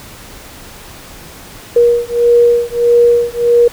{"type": "beating tone pair", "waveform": "sine", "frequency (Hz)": [475, 476.6], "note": ["A#4", "A#4"], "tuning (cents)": [33, 38], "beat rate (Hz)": 1.6, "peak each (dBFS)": -10, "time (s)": [1.76, 3.68], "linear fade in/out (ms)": 5, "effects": ["pink hiss -34 dBFS RMS until 3.72 s"]}